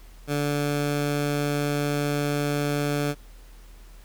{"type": "tone", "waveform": "15% pulse", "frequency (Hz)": 145.3, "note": "D3", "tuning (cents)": -18, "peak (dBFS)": -17, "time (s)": [0.27, 3.15], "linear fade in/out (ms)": 50, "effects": ["added 40 Hz sine -44 dBFS peak until 4.04 s", "pink hiss -55 dBFS RMS until 4.04 s"]}